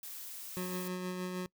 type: noise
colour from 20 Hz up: blue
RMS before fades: -45 dBFS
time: 0.03-0.88 s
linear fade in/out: 2 ms
type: tone with tremolo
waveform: 25% pulse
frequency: 182.3 Hz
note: F#3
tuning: 25 cents flat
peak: -31 dBFS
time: 0.57-1.46 s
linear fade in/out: 0 ms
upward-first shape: sine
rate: 6.4 Hz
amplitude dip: 30%
effects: noise-tail reverb RT60 0.1 s tail -23 dB re dry